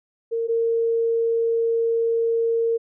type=tone pair in turn; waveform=sine; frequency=459.3 / 459.3 Hz; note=A#4 / A#4; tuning=-26 / -26 cents; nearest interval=unison; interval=0 cents; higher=neither; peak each=-21 / -18 dBFS; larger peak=second; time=0.31-0.48 / 0.48-2.78 s; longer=second; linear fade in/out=20 ms; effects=none